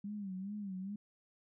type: tone with vibrato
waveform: sine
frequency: 197.3 Hz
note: G3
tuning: 11 cents sharp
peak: -39 dBFS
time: 0.04-0.96 s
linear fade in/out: 5 ms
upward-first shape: sine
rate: 2.4 Hz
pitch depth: 110 cents each way
effects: none